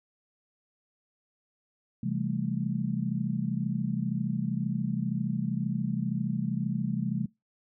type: chord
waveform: sine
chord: A minor seventh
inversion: first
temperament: just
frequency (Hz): 132 / 165 / 198 / 220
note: C3 / E3 / G3 / A3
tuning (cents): +16 / +2 / +18 / 0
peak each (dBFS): -33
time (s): 2.03-7.26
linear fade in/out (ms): 5
effects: noise-tail reverb RT60 0.2 s tail -23 dB re dry